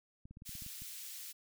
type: clicks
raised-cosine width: 5 ms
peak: -39 dBFS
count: 9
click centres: 0.255 / 0.31 / 0.371 / 0.421 / 0.493 / 0.553 / 0.622 / 0.664 / 0.82 s
type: high-pass noise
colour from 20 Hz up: white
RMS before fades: -47 dBFS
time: 0.45-1.33 s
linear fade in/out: 20 ms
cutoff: 2700 Hz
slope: 12 dB/octave
effects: none